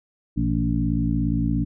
harmonic tone with a mistuned harmonic, 57.2 Hz, A#1, 32 cents flat, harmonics 1 / 2 / 3 / 4 / 5, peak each -26 / -26 / -26 / -26 / -26 dBFS, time 0.36-1.65 s, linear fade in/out 20 ms, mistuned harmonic 2, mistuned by +78 cents, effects none

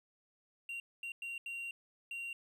triangle tone bursts at uneven times, 2759 Hz, F7, 22 cents flat, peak -38 dBFS, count 5, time 0.69-0.8 / 1.03-1.12 / 1.22-1.38 / 1.46-1.71 / 2.11-2.33 s, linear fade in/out 2 ms, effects none

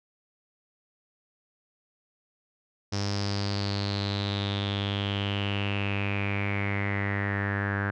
sawtooth tone with low-pass filter sweep, 100.3 Hz, G2, 40 cents sharp, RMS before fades -29 dBFS, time 2.92-7.91 s, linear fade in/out 10 ms, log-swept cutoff 5400 to 1600 Hz, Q 7.5, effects none

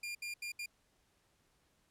sawtooth tone bursts at uneven times, 2400 Hz, D7, 37 cents sharp, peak -36 dBFS, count 4, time 0.03-0.15 / 0.22-0.34 / 0.42-0.52 / 0.59-0.66 s, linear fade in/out 5 ms, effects pink hiss -74 dBFS RMS until 1.9 s + low-pass 12000 Hz 12 dB/octave

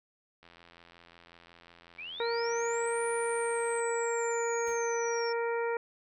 click train, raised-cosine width 0.3 ms, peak -38 dBFS, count 289, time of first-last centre 0.43-3.798 s, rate 85.5 Hz
sine linear two-way sweep, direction up then down, 2246 to 9380 to 5370 Hz, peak -39 dBFS, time 1.98-5.33 s, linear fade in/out 10 ms, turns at 3.06 s
harmonic tone, 466.2 Hz, A#4, in tune, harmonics 1 / 2 / 3 / 4 / 5, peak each -30 / -36 / -40 / -42 / -44 dBFS, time 2.2-5.77 s, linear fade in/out 2 ms
pink noise with exponential decay, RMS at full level -50 dBFS, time 4.67-4.94 s, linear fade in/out 0 ms, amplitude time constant 57 ms
effects none

